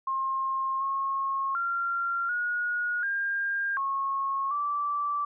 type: tone with pitch steps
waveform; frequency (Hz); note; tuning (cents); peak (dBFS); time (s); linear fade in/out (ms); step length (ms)
sine; 1067 / 1086 / 1380 / 1447 / 1605 / 1092 / 1163; C6 / C#6 / F6 / F#6 / G6 / C#6 / D6; +34 / -36 / -21 / -39 / +40 / -26 / -17; -26; 0.07-5.25; 5; 740
effects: none